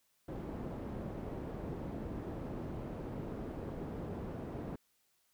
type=low-pass noise; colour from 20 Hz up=white; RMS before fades=-42 dBFS; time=0.28-4.76 s; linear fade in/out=5 ms; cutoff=370 Hz; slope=12 dB/octave; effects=white hiss -75 dBFS RMS until 5.33 s